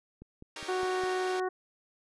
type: click train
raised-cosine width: 3 ms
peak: -34 dBFS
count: 5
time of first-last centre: 0.22-1.036 s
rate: 4.9 Hz
type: chord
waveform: 5% pulse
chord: Eb dominant seventh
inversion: none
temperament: equal with one note detuned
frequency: 311.1 / 392 / 462.9 / 554.4 Hz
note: Eb4 / G4 / Bb4 / Db5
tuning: 0 / 0 / -12 / 0 cents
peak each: -34 dBFS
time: 0.56-1.4 s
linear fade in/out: 2 ms
type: harmonic tone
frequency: 370 Hz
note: F#4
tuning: in tune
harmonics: 1 / 2 / 3 / 4 / 5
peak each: -30 / -35 / -39 / -41 / -45 dBFS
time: 0.68-1.49 s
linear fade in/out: 10 ms
effects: resampled to 24000 Hz